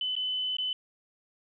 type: tone with dropouts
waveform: sine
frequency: 3019 Hz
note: F#7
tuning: 34 cents sharp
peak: -28 dBFS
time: 0.01-0.73 s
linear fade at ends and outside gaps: 2 ms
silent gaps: 0.154-0.164 / 0.568-0.584 s
effects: none